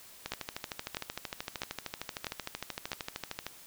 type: two click trains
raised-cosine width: 0.2 ms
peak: -18 / -16 dBFS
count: 43 / 5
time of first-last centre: 0.26-3.466 / 0.32-2.917 s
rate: 13.1 / 1.54 Hz
effects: white hiss -53 dBFS RMS until 3.66 s